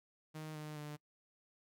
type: tone with pitch steps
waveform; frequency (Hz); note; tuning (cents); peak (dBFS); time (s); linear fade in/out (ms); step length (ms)
sawtooth; 155.56 / 152.27 / 149.05; D#3 / D#3 / D3; 0 / -37 / +26; -40; 0.34-0.97; 20; 210
effects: noise-tail reverb RT60 0.1 s tail -24 dB re dry